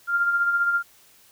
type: tone with tremolo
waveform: sine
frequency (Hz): 1396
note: F6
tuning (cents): -1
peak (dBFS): -17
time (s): 0.07-0.83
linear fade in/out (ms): 50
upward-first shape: sine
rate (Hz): 15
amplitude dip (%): 45
effects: white hiss -55 dBFS RMS until 1.31 s